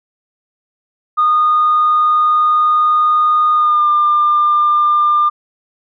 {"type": "tone with pitch glide", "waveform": "sine", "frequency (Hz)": [1228, 1197.9], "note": ["D#6", "D6"], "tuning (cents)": [-23, 34], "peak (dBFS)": -8, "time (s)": [1.17, 5.3], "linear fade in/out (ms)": 20, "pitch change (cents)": -43, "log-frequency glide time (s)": [3.54, 3.87], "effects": ["tanh soft clip ceiling -5 dBFS"]}